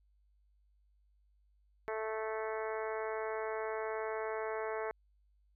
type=harmonic tone; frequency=219.2 Hz; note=A3; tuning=6 cents flat; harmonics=2 / 3 / 4 / 5 / 6 / 7 / 8 / 9 / 10; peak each=-38 / -42 / -44 / -46 / -48 / -49 / -50 / -51 / -52 dBFS; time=1.88-4.91 s; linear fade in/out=0 ms; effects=added 50 Hz sine -67 dBFS peak until 5.55 s